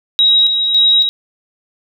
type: tone with tremolo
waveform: sine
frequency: 3823 Hz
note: A#7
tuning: 43 cents sharp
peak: -7 dBFS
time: 0.19-1.09 s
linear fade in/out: 0 ms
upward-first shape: square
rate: 1.8 Hz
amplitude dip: 45%
effects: none